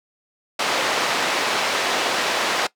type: band-pass noise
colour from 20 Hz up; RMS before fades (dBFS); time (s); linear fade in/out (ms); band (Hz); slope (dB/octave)
pink; -22; 0.59-2.67; 5; 500 to 4900; 12
effects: noise-tail reverb RT60 0.1 s tail -19 dB re dry